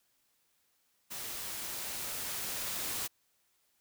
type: noise with level ramp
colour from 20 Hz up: white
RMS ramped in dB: -41 to -36 dBFS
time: 1.1-3.08 s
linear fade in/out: 20 ms
effects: white hiss -74 dBFS RMS until 3.8 s